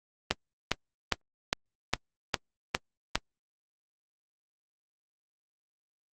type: click train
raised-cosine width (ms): 0.2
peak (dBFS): -6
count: 8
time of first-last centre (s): 0.31-3.156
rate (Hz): 2.46
effects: Opus 24 kbps